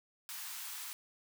white high-pass noise, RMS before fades -44 dBFS, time 0.29-0.93 s, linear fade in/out 0 ms, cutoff 840 Hz, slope 48 dB/octave, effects none

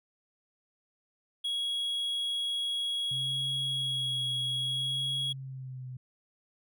triangle tone, 3322 Hz, G#7, in tune, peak -28 dBFS, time 1.44-5.33 s, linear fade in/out 10 ms
sine tone with vibrato, 130.81 Hz, C3, in tune, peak -38 dBFS, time 3.11-5.97 s, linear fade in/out 5 ms, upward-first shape sine, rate 0.6 Hz, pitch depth 51 cents each way
effects none

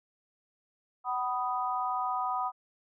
sine chord, B major, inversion second, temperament equal with one note detuned, 753.4 / 987.8 / 1244.5 Hz, F#5 / B5 / D#6, +31 / 0 / 0 cents, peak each -33 dBFS, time 1.04-2.52 s, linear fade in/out 50 ms, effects none

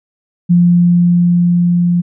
sine tone with level ramp, 174.61 Hz, F3, in tune, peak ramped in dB -5 to -9 dBFS, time 0.49-2.02 s, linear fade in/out 20 ms, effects none

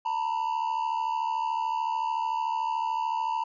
triangle tone pair together, 898.4 / 972 Hz, A5 / B5, +36 / -28 cents, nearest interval minor second, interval 136 cents, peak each -25 / -27 dBFS, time 0.05-3.44 s, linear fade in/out 10 ms, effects tanh soft clip ceiling -21 dBFS + resampled to 16000 Hz

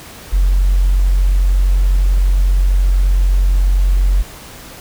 sine tone, 45.72 Hz, F#1, 20 cents flat, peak -8 dBFS, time 0.32-4.23 s, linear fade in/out 20 ms, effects tanh soft clip ceiling -4 dBFS + pink hiss -35 dBFS RMS until 4.8 s

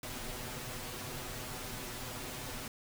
pink noise with comb filter, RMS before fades -42 dBFS, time 0.03-2.68 s, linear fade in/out 2 ms, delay 8 ms, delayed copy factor +0.75, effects none

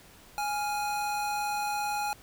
square tone pair together, 830.6 / 1396.9 Hz, G#5 / F6, 0 / 0 cents, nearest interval major sixth, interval 900 cents, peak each -30 / -39 dBFS, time 0.38-2.13 s, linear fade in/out 0 ms, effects pink hiss -54 dBFS RMS until 2.22 s

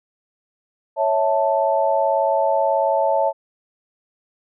sine chord, A major, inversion first, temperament equal with one note detuned, 554.4 / 652.8 / 880 Hz, C#5 / E5 / A5, 0 / -17 / 0 cents, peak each -20 dBFS, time 0.96-3.33 s, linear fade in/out 50 ms, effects none

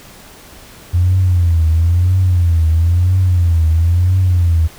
sine tone with vibrato, 86.5 Hz, F2, 16 cents flat, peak -8 dBFS, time 0.93-4.68 s, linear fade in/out 20 ms, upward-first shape triangle, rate 1 Hz, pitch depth 150 cents each way, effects tanh soft clip ceiling -4 dBFS + pink hiss -39 dBFS RMS until 4.78 s

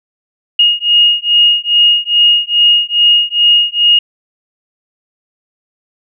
sine beating tone pair, 2861 / 2863.4 Hz, F7 / F7, +41 / +43 cents, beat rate 2.4 Hz, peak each -10 dBFS, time 0.59-3.99 s, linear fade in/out 5 ms, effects none

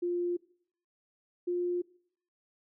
sine tone pair in turn, 350.7 / 353.5 Hz, F4 / F4, +7 / +21 cents, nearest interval unison, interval 14 cents, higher second, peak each -28 dBFS, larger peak neither, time 0.02-0.37 / 1.47-1.82 s, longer neither, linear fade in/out 10 ms, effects noise-tail reverb RT60 0.6 s tail -21 dB re dry

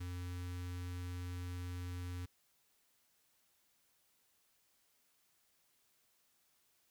square tone with notch filter, 89.1 Hz, F2, 35 cents sharp, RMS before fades -43 dBFS, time 0-2.26 s, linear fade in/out 10 ms, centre 640 Hz, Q 0.9, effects white hiss -75 dBFS RMS until 6.9 s

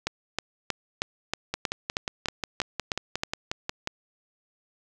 two click trains, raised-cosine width 0.2 ms, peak -11 / -9 dBFS, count 14 / 11, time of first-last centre 1.54-3.874 / 0.07-3.235 s, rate 5.57 / 3.16 Hz, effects none

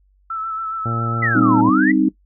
sine tone with vibrato, 1318.5 Hz, E6, in tune, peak -22 dBFS, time 0.3-1.61 s, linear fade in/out 5 ms, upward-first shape sine, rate 7.2 Hz, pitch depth 28 cents each way
harmonic tone, 115.9 Hz, A#2, 10 cents flat, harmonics 1 / 2 / 3 / 4 / 5 / 6 / 7, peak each -22 / -28 / -32 / -34 / -36 / -38 / -39 dBFS, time 0.85-1.7 s, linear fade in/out 10 ms
sine exponential two-way sweep, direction down then up, 2046 to 845 to 2046 Hz, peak -17 dBFS, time 1.22-1.92 s, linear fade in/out 10 ms, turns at 1.6 s
sine chord, C minor, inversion second, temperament equal, 196 / 261.6 / 311.1 Hz, G3 / C4 / Eb4, 0 / 0 / 0 cents, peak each -21 / -16 / -15 dBFS, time 1.35-2.09 s, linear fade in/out 5 ms
effects noise-tail reverb RT60 0.1 s tail -17 dB re dry + added 48 Hz sine -54 dBFS peak until 2.25 s

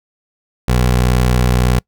20% pulse tone, 61.74 Hz, B1, in tune, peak -6 dBFS, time 0.68-1.79 s, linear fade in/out 5 ms, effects noise-tail reverb RT60 0.1 s tail -26 dB re dry

